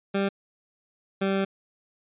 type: tone pair in turn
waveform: 20% pulse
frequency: 197.2 / 194.6 Hz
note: G3 / G3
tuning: +11 / -12 cents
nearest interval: unison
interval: 23 cents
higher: first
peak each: -18 dBFS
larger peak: neither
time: 0.14-0.29 / 1.21-1.45 s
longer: second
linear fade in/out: 10 ms
effects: resampled to 8000 Hz